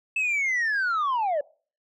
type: linear sweep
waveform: sine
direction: down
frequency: 2637 to 554.4 Hz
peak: -20 dBFS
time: 0.16-1.41 s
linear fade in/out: 5 ms
effects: noise-tail reverb RT60 0.4 s tail -23 dB re dry + tanh soft clip ceiling -21 dBFS